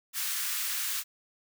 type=high-pass noise; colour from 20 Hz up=white; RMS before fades=-32 dBFS; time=0.13-1.04 s; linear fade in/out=50 ms; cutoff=1200 Hz; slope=24 dB/octave; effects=none